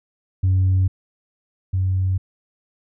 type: tone pair in turn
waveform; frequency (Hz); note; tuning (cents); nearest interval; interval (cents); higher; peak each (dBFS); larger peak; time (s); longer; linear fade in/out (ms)
sine; 93.7 / 93.7; F#2 / F#2; +22 / +22; unison; 0; neither; -12 / -16; first; 0.43-0.88 / 1.73-2.18; neither; 10
effects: tanh soft clip ceiling -12 dBFS